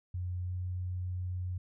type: tone with pitch glide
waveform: sine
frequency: 90.1 to 90.73 Hz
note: F#2 to F#2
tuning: -45 to -33 cents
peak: -33 dBFS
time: 0.14-1.58 s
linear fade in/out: 5 ms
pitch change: +12 cents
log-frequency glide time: 0.44-0.53 s
effects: none